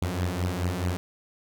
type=beating tone pair; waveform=sawtooth; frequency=87.31 / 92.01 Hz; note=F2 / F#2; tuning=0 / -9 cents; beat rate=4.7 Hz; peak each=-25 dBFS; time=0.02-0.97 s; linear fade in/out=0 ms; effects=none